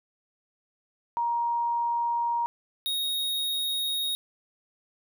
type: tone pair in turn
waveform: sine / square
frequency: 942 / 3751 Hz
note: A#5 / A#7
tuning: +18 / +10 cents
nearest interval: 2 octaves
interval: 2392 cents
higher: second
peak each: -24 / -27 dBFS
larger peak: first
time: 1.17-2.46 / 2.86-4.15 s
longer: neither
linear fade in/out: 0 ms
effects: none

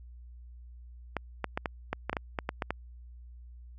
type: clicks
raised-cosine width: 0.5 ms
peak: -15 dBFS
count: 12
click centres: 1.167 / 1.443 / 1.575 / 1.658 / 1.93 / 2.096 / 2.13 / 2.168 / 2.388 / 2.491 / 2.622 / 2.706 s
effects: added 60 Hz sine -46 dBFS peak until 3.78 s

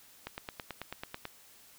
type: click train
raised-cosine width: 0.3 ms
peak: -22 dBFS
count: 10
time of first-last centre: 0.27-1.254 s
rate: 9.15 Hz
effects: white hiss -58 dBFS RMS until 1.78 s

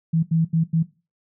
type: tone bursts at uneven times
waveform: sine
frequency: 163.1 Hz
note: E3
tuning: 18 cents flat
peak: -16 dBFS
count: 4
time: 0.13-0.23 / 0.31-0.45 / 0.53-0.64 / 0.73-0.83 s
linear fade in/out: 10 ms
effects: noise-tail reverb RT60 0.3 s tail -17 dB re dry

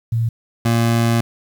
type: tone pair in turn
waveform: sine / 25% pulse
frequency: 114.7 / 116.1 Hz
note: A#2 / A#2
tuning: -28 / -7 cents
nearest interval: unison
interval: 21 cents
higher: second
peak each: -15 / -10 dBFS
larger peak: second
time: 0.12-0.29 / 0.65-1.21 s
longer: second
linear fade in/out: 5 ms
effects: 8-bit

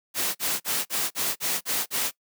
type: noise bursts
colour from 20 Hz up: white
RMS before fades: -26 dBFS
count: 8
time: 0.14-2.114 s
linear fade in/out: 50 ms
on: 210 ms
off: 42 ms
effects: noise-tail reverb RT60 0.1 s tail -21 dB re dry + high-pass 150 Hz 12 dB/octave

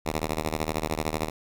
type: ring-modulated tone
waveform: 5% pulse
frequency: 77.78 Hz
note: D#2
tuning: in tune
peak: -13 dBFS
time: 0.05-1.3 s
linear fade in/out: 10 ms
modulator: 32.3 Hz
effects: none

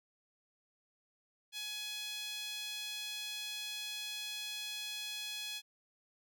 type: tone with high-pass filter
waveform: sawtooth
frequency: 840 Hz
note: G#5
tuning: 19 cents sharp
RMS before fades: -42 dBFS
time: 1.52-5.62 s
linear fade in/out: 50 ms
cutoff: 3200 Hz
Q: 2.5
effects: none

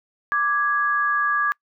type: tone pair together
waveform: sine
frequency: 1173.5 / 1661.2 Hz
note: D6 / G#6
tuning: -2 / 0 cents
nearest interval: tritone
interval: 602 cents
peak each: -21 dBFS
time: 0.32-1.52 s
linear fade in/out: 0 ms
effects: noise-tail reverb RT60 0.1 s tail -25 dB re dry

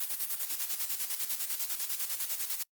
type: noise with tremolo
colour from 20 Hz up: blue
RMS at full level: -32 dBFS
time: 0-2.63 s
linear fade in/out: 5 ms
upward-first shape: square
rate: 10 Hz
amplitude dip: 60%
effects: noise-tail reverb RT60 0.1 s tail -25 dB re dry + Opus 32 kbps

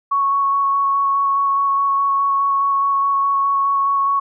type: tone with vibrato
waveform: sine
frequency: 1108.7 Hz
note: C#6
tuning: in tune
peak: -14 dBFS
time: 0.11-4.2 s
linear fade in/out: 10 ms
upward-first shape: square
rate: 4.8 Hz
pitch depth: 8 cents each way
effects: none

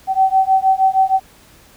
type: beating tone pair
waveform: sine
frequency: 762 / 768.4 Hz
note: G5 / G5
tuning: -49 / -35 cents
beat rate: 6.4 Hz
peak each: -14 dBFS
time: 0.07-1.2 s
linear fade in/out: 50 ms
effects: pink hiss -47 dBFS RMS until 1.76 s

